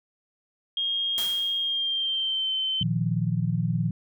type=tone with pitch glide; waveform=sine; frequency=3242 to 3081 Hz; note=G#7 to G7; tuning=-42 to -31 cents; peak=-24 dBFS; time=0.77-2.83 s; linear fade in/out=2 ms; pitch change=-89 cents; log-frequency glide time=1.58-2.53 s
type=noise with exponential decay; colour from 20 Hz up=white; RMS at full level=-32 dBFS; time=1.18-1.78 s; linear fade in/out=0 ms; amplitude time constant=130 ms
type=chord; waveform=sine; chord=Bb suspended fourth; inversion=none; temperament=equal; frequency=116.54 / 155.56 / 174.61 Hz; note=Bb2 / Eb3 / F3; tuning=0 / 0 / 0 cents; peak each=-27 dBFS; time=2.81-3.91 s; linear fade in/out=5 ms
effects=none